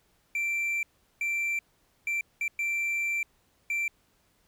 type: tone bursts at uneven times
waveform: triangle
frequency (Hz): 2349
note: D7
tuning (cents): 0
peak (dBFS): -25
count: 6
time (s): 0.35-0.83 / 1.21-1.59 / 2.07-2.21 / 2.41-2.48 / 2.59-3.23 / 3.7-3.88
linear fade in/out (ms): 2
effects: pink hiss -68 dBFS RMS until 4.47 s